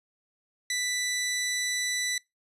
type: tone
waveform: 15% pulse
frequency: 1980 Hz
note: B6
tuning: 4 cents sharp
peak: -21 dBFS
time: 0.7-2.18 s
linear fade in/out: 2 ms
effects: noise-tail reverb RT60 0.2 s tail -24 dB re dry + resampled to 32000 Hz